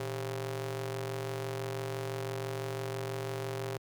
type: ring-modulated tone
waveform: sawtooth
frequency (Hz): 139.5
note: C#3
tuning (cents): +11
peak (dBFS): -27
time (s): 0-3.77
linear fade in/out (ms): 0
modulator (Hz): 256
effects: high-pass 80 Hz 12 dB/octave + 11-bit